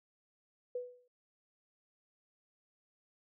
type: tone with exponential decay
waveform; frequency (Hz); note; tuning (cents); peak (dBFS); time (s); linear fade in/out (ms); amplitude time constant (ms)
sine; 493.9; B4; 0; -33; 0.75-1.08; 5; 71
effects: none